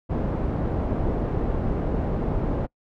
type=low-pass noise; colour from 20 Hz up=pink; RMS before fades=-25 dBFS; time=0.09-2.67 s; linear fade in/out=20 ms; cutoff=600 Hz; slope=12 dB/octave; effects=noise-tail reverb RT60 0.1 s tail -25 dB re dry